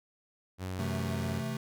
sawtooth tone with pitch glide, 92.9 to 91.62 Hz, F#2 to F#2, +7 to -17 cents, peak -31 dBFS, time 0.58-1.43 s, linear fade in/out 50 ms, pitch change -24 cents, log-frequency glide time 1.04-1.22 s
square chord, A minor, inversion first, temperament equal, 130.81 / 164.81 / 220 Hz, C3 / E3 / A3, 0 / 0 / 0 cents, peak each -37 / -42 / -37 dBFS, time 0.79-1.57 s, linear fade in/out 2 ms
effects none

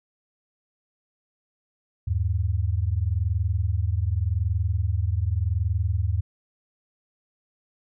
sine tone pair together, 80.24 / 101.1 Hz, E2 / G#2, -46 / -46 cents, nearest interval major third, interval 400 cents, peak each -24 dBFS, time 2.07-6.21 s, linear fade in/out 10 ms, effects none

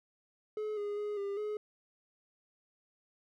triangle tone with pitch steps, 427 / 411.5 / 416.7 / 400 / 422.1 Hz, G#4 / G#4 / G#4 / G4 / G#4, +48 / -16 / +6 / +35 / +28 cents, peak -32 dBFS, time 0.57-1.57 s, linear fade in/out 2 ms, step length 200 ms, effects none

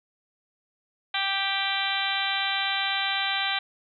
harmonic tone, 392 Hz, G4, in tune, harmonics 2 / 3 / 4 / 5 / 6 / 7 / 8 / 9 / 10, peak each -32 / -36 / -32 / -34 / -32 / -38 / -32 / -34 / -32 dBFS, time 1.14-3.59 s, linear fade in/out 5 ms, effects none

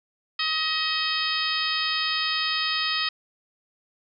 harmonic tone with a mistuned harmonic, 630 Hz, D#5, 21 cents sharp, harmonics 2 / 3 / 4 / 5 / 6 / 7 / 8, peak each -31 / -31 / -31 / -31 / -31 / -31 / -31 dBFS, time 0.39-3.09 s, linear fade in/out 5 ms, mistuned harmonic 4, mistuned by +22 cents, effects none

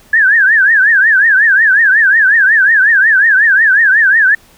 sine tone with vibrato, 1673 Hz, G#6, 12 cents sharp, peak -5 dBFS, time 0.13-4.35 s, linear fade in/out 5 ms, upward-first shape triangle, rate 5.5 Hz, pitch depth 210 cents each way, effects pink hiss -45 dBFS RMS until 4.57 s

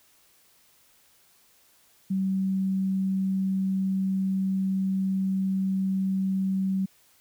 sine tone, 191.2 Hz, G3, 43 cents flat, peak -23 dBFS, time 2.1-6.86 s, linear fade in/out 10 ms, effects white hiss -61 dBFS RMS until 7.2 s

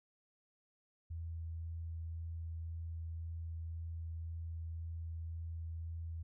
sine tone with vibrato, 82.4 Hz, E2, in tune, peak -40 dBFS, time 1.1-6.23 s, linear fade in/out 10 ms, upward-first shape sine, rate 1.9 Hz, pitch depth 8 cents each way, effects none

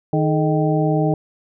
harmonic tone with a mistuned harmonic, 155.56 Hz, D#3, in tune, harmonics 1 / 2 / 3 / 4 / 5, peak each -18 / -21 / -23 / -24 / -25 dBFS, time 0.13-1.14 s, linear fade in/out 2 ms, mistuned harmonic 3, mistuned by -140 cents, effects none

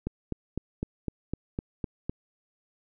click train, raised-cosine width 3 ms, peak -17 dBFS, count 9, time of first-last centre 0.07-2.095 s, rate 3.95 Hz, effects none

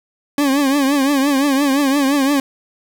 40% pulse tone with vibrato, 278 Hz, C#4, 5 cents sharp, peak -12 dBFS, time 0.38-2.4 s, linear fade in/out 2 ms, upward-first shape triangle, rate 5.8 Hz, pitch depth 110 cents each way, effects 7-bit

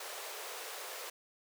pink high-pass noise, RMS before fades -44 dBFS, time 0-1.1 s, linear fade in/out 5 ms, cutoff 410 Hz, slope 48 dB/octave, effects none

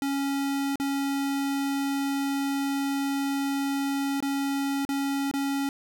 square tone with dropouts, 277.2 Hz, C#4, in tune, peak -26 dBFS, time 0.02-5.69 s, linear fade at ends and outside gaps 1 ms, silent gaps 0.757-0.799 / 4.204-4.225 / 4.851-4.89 / 5.313-5.338 s, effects none

